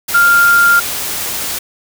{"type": "tone in noise", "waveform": "sine", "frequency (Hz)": 1396.9, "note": "F6", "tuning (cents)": 0, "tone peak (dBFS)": -6, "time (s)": [0.14, 0.8], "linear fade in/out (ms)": 10, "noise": "white", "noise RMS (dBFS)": -20, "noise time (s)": [0.08, 1.59], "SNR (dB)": 11, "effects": []}